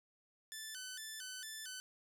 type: tone with vibrato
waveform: 10% pulse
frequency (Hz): 1629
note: G#6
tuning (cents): -34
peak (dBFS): -36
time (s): 0.52-1.8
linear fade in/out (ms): 0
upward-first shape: square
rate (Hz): 2.2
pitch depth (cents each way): 130
effects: none